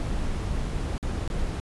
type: noise with dropouts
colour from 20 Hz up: brown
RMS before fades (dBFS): -28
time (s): 0-1.6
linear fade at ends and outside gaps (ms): 0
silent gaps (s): 0.98-1.028 / 1.277-1.301
effects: resampled to 24000 Hz